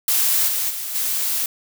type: noise with level steps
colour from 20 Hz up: blue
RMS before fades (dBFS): -18 / -22 / -28 / -22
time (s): 0.08-1.46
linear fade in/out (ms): 2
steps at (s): 0.47 / 0.69 / 0.94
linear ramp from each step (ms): 20
effects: none